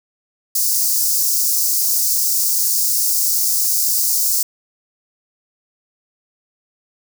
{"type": "high-pass noise", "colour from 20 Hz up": "white", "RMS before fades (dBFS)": -17, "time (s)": [0.55, 4.43], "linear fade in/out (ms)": 5, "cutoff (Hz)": 4800, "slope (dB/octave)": 48, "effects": []}